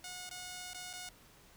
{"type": "tone with dropouts", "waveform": "5% pulse", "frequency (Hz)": 726, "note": "F#5", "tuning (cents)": -33, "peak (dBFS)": -32, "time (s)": [0.04, 1.09], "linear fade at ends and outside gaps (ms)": 2, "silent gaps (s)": [[0.293, 0.311], [0.734, 0.745], [0.931, 0.935]], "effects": ["pink hiss -61 dBFS RMS until 1.56 s"]}